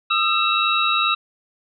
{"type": "tone cluster", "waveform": "sine", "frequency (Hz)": [1233, 1335, 2670, 3825], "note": ["D#6", "E6", "E7", "A#7"], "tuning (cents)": [-16, 22, 22, 44], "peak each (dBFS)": -22, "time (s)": [0.1, 1.15], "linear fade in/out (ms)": 10, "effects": []}